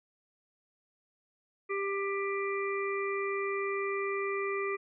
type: harmonic tone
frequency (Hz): 395.6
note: G4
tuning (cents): +16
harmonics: 1 / 3 / 5 / 6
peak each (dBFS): -32 / -37 / -39 / -40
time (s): 1.69-4.77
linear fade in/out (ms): 20
effects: none